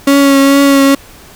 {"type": "tone with vibrato", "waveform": "35% pulse", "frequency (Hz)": 277.2, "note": "C#4", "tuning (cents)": 0, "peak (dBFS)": -3, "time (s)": [0.07, 0.95], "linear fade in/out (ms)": 5, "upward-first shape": "triangle", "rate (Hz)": 2.3, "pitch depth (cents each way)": 23, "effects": ["pink hiss -37 dBFS RMS until 1.35 s"]}